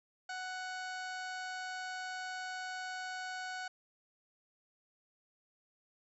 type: harmonic tone with a mistuned harmonic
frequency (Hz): 742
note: F#5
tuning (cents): +5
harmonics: 1 / 2 / 3 / 4 / 5 / 6 / 7 / 8 / 9 / 10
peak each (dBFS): -43 / -42 / -53 / -54 / -58 / -51 / -62 / -60 / -59 / -59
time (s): 0.29-3.68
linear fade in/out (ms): 5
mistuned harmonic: 8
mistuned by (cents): -38
effects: none